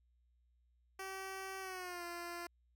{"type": "tone with pitch glide", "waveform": "10% pulse", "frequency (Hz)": [383.7, 345.8], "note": ["G4", "F4"], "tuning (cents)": [-37, -17], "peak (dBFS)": -35, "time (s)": [0.99, 2.47], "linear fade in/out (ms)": 5, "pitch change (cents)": -180, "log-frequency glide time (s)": [1.6, 2.04], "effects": ["added 60 Hz sine -70 dBFS peak until 2.75 s"]}